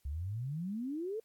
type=exponential sweep; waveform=sine; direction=up; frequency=65.9 to 460 Hz; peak=-35 dBFS; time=0.05-1.2 s; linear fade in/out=5 ms; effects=white hiss -74 dBFS RMS until 1.24 s + AAC 64 kbps